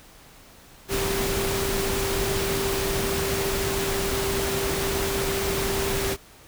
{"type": "tone in noise", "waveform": "sine", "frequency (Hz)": 392, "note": "G4", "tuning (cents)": 0, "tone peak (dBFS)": -27, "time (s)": [0.88, 6.17], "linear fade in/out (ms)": 50, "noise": "pink", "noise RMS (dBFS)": -27, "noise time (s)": [0.88, 6.17], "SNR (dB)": -3, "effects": ["pink hiss -50 dBFS RMS until 6.47 s"]}